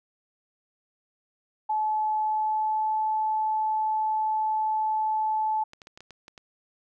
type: tone with pitch glide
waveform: sine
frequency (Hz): 861 to 867.5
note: A5 to A5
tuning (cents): -38 to -25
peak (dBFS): -23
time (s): 1.69-5.64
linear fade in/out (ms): 10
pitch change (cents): +13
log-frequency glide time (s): 2.16-2.95
type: clicks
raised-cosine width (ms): 0.2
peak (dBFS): -28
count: 8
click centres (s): 5.734 / 5.818 / 5.871 / 5.975 / 6.006 / 6.107 / 6.281 / 6.378
effects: none